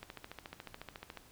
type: click train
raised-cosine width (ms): 0.3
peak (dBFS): -28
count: 17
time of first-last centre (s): 0.03-1.173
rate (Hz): 14
effects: pink hiss -60 dBFS RMS until 1.31 s